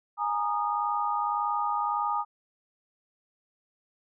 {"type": "chord", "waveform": "sine", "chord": "Ab suspended second", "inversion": "none", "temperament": "equal with one note detuned", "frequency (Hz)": [830.6, 932.3, 1230.2], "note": ["Ab5", "Bb5", "Eb6"], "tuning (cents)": [0, 0, -20], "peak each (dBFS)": [-30, -31, -29], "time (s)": [0.17, 2.25], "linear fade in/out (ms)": 50, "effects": []}